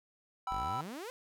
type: chord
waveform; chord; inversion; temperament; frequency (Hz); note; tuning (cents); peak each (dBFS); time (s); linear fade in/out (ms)
triangle; E minor; first; equal with one note detuned; 773.6 / 987.8 / 1318.5; G5 / B5 / E6; -23 / 0 / 0; -36; 0.47-0.81; 2
type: exponential sweep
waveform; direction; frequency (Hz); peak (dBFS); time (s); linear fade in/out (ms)
sawtooth; up; 40.36 to 528; -37; 0.51-1.1; 0
effects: none